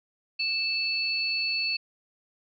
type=tone pair together; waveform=sine; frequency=2637 / 4428 Hz; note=E7 / C#8; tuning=0 / -3 cents; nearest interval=major sixth; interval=897 cents; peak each=-28 dBFS; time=0.39-1.77 s; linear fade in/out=10 ms; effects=none